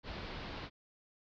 pink low-pass noise, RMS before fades -44 dBFS, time 0.03-0.7 s, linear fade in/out 50 ms, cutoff 4700 Hz, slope 48 dB/octave, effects none

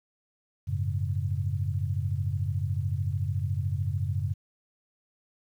sine chord, F# suspended second, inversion none, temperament equal with one note detuned, 92.5 / 106.19 / 138.59 Hz, F#2 / G#2 / C#3, 0 / +39 / 0 cents, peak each -29 / -31 / -32 dBFS, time 0.67-4.34 s, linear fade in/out 20 ms, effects 10-bit

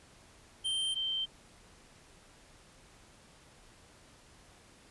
square / sine tone pair in turn, 3136 / 3124 Hz, G7 / G7, 0 / -7 cents, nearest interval unison, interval 7 cents, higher first, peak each -31 / -31 dBFS, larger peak neither, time 0.64-0.95 / 0.95-1.26 s, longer neither, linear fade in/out 20 ms, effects pink hiss -59 dBFS RMS until 4.9 s + resampled to 24000 Hz

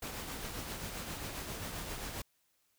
pink noise with tremolo, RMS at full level -40 dBFS, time 0.02-2.22 s, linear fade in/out 5 ms, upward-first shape triangle, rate 7.5 Hz, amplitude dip 40%, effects white hiss -75 dBFS RMS until 2.78 s

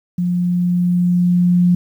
sine tone with level ramp, 177.2 Hz, F3, 25 cents sharp, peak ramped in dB -15 to -9 dBFS, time 0.18-1.75 s, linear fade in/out 5 ms, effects 8-bit

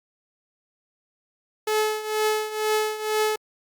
sawtooth tone with tremolo, 430 Hz, A4, 40 cents flat, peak -15 dBFS, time 1.67-3.36 s, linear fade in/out 5 ms, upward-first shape triangle, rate 2.1 Hz, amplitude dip 80%, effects Opus 48 kbps

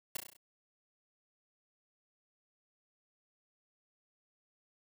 white noise with echo, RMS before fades -37 dBFS, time 0.15-0.17 s, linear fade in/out 5 ms, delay 33 ms, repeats 6, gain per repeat -4 dB, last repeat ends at 0.368 s, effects none

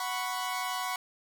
sawtooth chord, F# suspended fourth, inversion none, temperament equal, 740 / 987.8 / 1108.7 Hz, F#5 / B5 / C#6, 0 / 0 / 0 cents, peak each -32 dBFS, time 0-0.96 s, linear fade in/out 2 ms, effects none

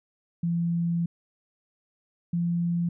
sine tone pair in turn, 169.9 / 171.68 Hz, F3 / F3, -47 / -29 cents, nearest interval unison, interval 18 cents, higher second, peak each -23 dBFS, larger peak neither, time 0.43-1.06 / 2.33-2.89 s, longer first, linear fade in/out 5 ms, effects none

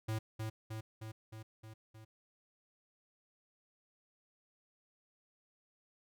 square tone with echo, 110 Hz, A2, in tune, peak -35 dBFS, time 0.08-0.19 s, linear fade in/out 10 ms, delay 310 ms, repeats 6, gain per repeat -3 dB, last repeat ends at 2.05 s, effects none

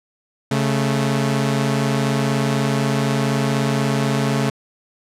sawtooth tone pair together, 137.52 / 218.3 Hz, C#3 / A3, -13 / -13 cents, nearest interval minor sixth, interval 800 cents, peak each -15 / -17 dBFS, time 0.51-4.5 s, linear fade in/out 5 ms, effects low-pass 10000 Hz 12 dB/octave

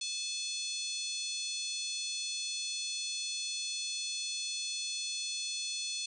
harmonic tone, 864 Hz, A5, 32 cents flat, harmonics 3 / 4 / 5 / 6 / 7 / 8 / 9 / 10, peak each -44 / -41 / -39 / -48 / -42 / -46 / -53 / -45 dBFS, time 0.01-6.06 s, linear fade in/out 5 ms, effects none

